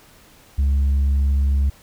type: tone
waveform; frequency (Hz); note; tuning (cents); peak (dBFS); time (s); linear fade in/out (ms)
sine; 69.3; C#2; 0; -12; 0.58-1.7; 10
effects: tanh soft clip ceiling -14 dBFS + pink hiss -50 dBFS RMS until 1.82 s